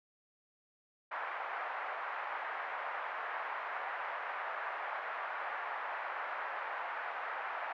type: band-pass noise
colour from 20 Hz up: pink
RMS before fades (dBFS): -40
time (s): 1.11-7.73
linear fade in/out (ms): 10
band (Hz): 720 to 1900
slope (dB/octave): 24
effects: none